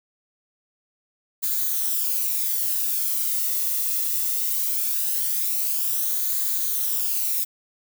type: noise with flanger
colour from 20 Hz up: violet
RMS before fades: -24 dBFS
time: 1.42-7.45 s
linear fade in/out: 20 ms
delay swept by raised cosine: 0.36 to 1.31 ms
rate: 0.2 Hz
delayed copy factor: -0.5
effects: none